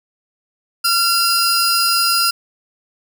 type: tone pair together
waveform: sawtooth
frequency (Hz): 1375 / 4953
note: F6 / D#8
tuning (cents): -27 / -9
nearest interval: octave + minor seventh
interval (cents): 2218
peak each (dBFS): -13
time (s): 0.84-2.31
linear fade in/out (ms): 10
effects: none